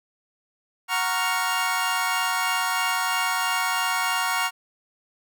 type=chord; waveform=25% pulse; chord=Gb major seventh; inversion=none; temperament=equal; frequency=740 / 932.3 / 1108.7 / 1396.9 Hz; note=Gb5 / Bb5 / Db6 / F6; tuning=0 / 0 / 0 / 0 cents; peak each=-26 / -24 / -24 / -24 dBFS; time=0.88-4.51 s; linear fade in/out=50 ms; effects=none